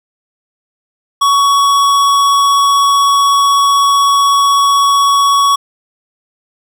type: tone with hard clipping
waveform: sine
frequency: 1121 Hz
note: C#6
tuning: 19 cents sharp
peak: -9 dBFS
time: 1.21-5.56 s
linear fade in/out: 10 ms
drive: 17 dB
effects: none